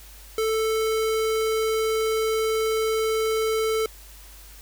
square tone, 440.8 Hz, A4, 3 cents sharp, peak -22 dBFS, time 0.38-3.86 s, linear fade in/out 2 ms, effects added 50 Hz sine -45 dBFS peak until 4.61 s + white hiss -48 dBFS RMS until 4.61 s

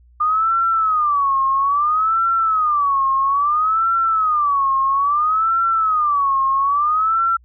sine tone with vibrato, 1207 Hz, D6, 47 cents sharp, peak -14 dBFS, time 0.2-7.37 s, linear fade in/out 10 ms, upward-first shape sine, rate 0.6 Hz, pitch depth 200 cents each way, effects added 60 Hz sine -47 dBFS peak until 7.44 s

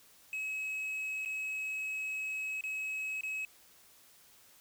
triangle tone with dropouts, 2563 Hz, E7, 49 cents flat, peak -33 dBFS, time 0.33-3.45 s, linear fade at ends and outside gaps 1 ms, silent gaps 1.25-1.258 / 2.609-2.638 / 3.209-3.234 s, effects white hiss -61 dBFS RMS until 4.6 s

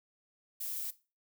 violet noise, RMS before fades -38 dBFS, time 0.6-0.91 s, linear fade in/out 10 ms, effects noise-tail reverb RT60 0.3 s tail -17 dB re dry

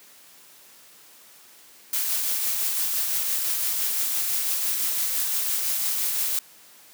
blue noise with tremolo, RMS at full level -24 dBFS, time 1.93-6.39 s, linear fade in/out 2 ms, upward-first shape triangle, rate 5.9 Hz, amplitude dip 30%, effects white hiss -51 dBFS RMS until 6.93 s + high-pass 150 Hz 12 dB/octave

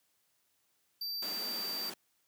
square tone, 4663 Hz, D8, 13 cents flat, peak -36 dBFS, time 1.01-1.9 s, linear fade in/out 5 ms
pink high-pass noise, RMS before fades -45 dBFS, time 1.22-1.94 s, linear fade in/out 5 ms, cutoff 190 Hz, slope 48 dB/octave
effects white hiss -75 dBFS RMS until 2.27 s + high-pass 60 Hz 12 dB/octave

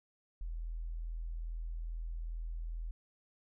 sine tone, 41.2 Hz, E1, in tune, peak -37 dBFS, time 0.41-2.91 s, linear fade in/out 0 ms, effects none

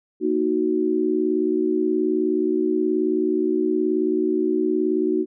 sine chord, D# minor, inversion second, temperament equal, 233.1 / 311.1 / 370 Hz, A#3 / D#4 / F#4, 0 / 0 / 0 cents, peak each -27 / -22 / -21 dBFS, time 0.2-5.26 s, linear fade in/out 50 ms, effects none

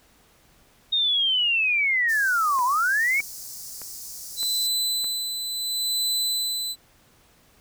sine linear two-way sweep, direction down then up, 3729 to 953 to 2276 Hz, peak -19 dBFS, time 0.92-3.21 s, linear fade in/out 10 ms, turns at 2.64 s
pink high-pass noise, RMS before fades -38 dBFS, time 2.08-4.68 s, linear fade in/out 20 ms, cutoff 4900 Hz, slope 48 dB/octave
click train, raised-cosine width 0.5 ms, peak -26 dBFS, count 5, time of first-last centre 2.59-5.044 s, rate 1.63 Hz
sawtooth tone with tremolo, 4010 Hz, B7, 26 cents sharp, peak -19 dBFS, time 4.36-6.76 s, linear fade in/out 50 ms, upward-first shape sine, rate 0.71 Hz, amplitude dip 50%
effects pink hiss -58 dBFS RMS until 7.6 s

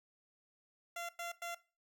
15% pulse tone bursts, 687 Hz, F5, 29 cents flat, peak -34 dBFS, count 3, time 0.96-1.548 s, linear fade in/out 5 ms, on 130 ms, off 99 ms, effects noise-tail reverb RT60 0.3 s tail -17 dB re dry

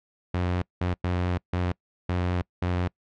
sawtooth tone bursts at uneven times, 89.4 Hz, F2, 41 cents sharp, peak -20 dBFS, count 6, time 0.34-0.62 / 0.81-0.94 / 1.04-1.38 / 1.53-1.72 / 2.09-2.42 / 2.62-2.88 s, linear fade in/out 5 ms, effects noise-tail reverb RT60 0.1 s tail -26 dB re dry + low-pass 3000 Hz 12 dB/octave

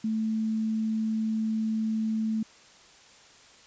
sine tone, 220 Hz, A3, in tune, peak -25 dBFS, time 0.04-2.43 s, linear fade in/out 5 ms, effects white hiss -54 dBFS RMS until 3.66 s + resampled to 16000 Hz

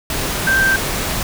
sine tone in noise, 1568 Hz, G6, in tune, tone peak -12 dBFS, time 0.47-0.76 s, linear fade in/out 2 ms, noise pink, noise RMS -21 dBFS, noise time 0.1-1.23 s, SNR +6 dB, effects none

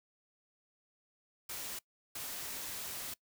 white noise bursts at uneven times, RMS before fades -42 dBFS, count 2, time 1.49-1.79 / 2.15-3.14 s, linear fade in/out 5 ms, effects noise-tail reverb RT60 0.1 s tail -22 dB re dry

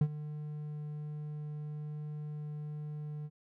triangle tone with ADSR envelope, 150.1 Hz, D3, 38 cents sharp, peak -20 dBFS, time 0.01-3.3 s, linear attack 4 ms, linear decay 60 ms, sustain -16 dB, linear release 47 ms, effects none

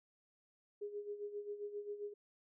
sine tone with tremolo, 412.1 Hz, G#4, 13 cents flat, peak -39 dBFS, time 0.81-2.14 s, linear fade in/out 10 ms, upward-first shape sine, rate 7.5 Hz, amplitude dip 70%, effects none

